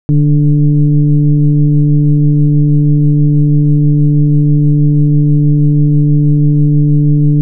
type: tone with frequency modulation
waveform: sine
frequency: 148.1 Hz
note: D3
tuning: 15 cents sharp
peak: -5 dBFS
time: 0.09-7.41 s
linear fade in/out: 0 ms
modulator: 145 Hz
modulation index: 0.76
effects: none